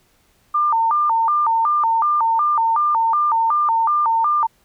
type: tone with vibrato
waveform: sine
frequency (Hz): 1042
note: C6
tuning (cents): -7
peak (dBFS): -14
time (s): 0.54-4.47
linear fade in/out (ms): 10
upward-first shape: square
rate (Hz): 2.7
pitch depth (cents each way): 240
effects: pink hiss -59 dBFS RMS until 4.64 s